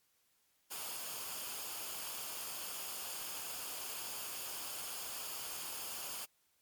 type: noise with comb filter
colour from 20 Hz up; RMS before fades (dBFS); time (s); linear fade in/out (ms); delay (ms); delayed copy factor
white; -43; 0.7-6.26; 20; 0.51; -0.5
effects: white hiss -75 dBFS RMS until 6.61 s + MP3 96 kbps